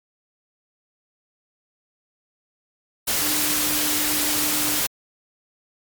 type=tone in noise; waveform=sine; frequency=300.4 Hz; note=D4; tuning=39 cents sharp; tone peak=-30 dBFS; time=3.21-4.8 s; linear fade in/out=10 ms; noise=white; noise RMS=-22 dBFS; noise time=3.07-4.87 s; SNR=-11 dB; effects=MP3 96 kbps